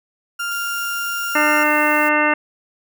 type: tone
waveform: 35% pulse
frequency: 1396.9 Hz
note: F6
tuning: in tune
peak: -20 dBFS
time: 0.39-1.64 s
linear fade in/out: 10 ms
type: noise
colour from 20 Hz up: violet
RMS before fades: -33 dBFS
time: 0.51-2.09 s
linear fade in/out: 5 ms
type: harmonic tone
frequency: 300 Hz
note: D4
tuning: 37 cents sharp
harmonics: 1 / 2 / 3 / 4 / 5 / 6 / 7 / 9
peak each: -22 / -22 / -22 / -22 / -22 / -22 / -22 / -22 dBFS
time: 1.35-2.34 s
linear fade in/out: 5 ms
effects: none